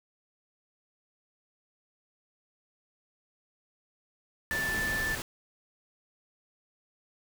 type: tone in noise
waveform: sine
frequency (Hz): 1760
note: A6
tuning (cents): 0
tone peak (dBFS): -29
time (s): 4.51-5.15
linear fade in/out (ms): 0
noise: pink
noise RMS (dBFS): -36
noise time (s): 4.51-5.22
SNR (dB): +4
effects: none